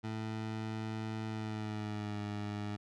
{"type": "tone with pitch glide", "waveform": "20% pulse", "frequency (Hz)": [110, 103.83], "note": ["A2", "G#2"], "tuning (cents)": [0, 0], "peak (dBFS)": -32, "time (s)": [0.03, 2.77], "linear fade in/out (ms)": 20, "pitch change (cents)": -100, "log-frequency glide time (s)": [1.28, 2.19], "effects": ["low-pass 5000 Hz 12 dB/octave"]}